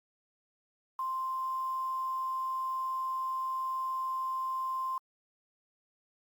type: tone with quantisation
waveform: sine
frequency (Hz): 1046.5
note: C6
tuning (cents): 0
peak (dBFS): -31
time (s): 0.99-4.98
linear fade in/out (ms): 2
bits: 9
effects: Opus 48 kbps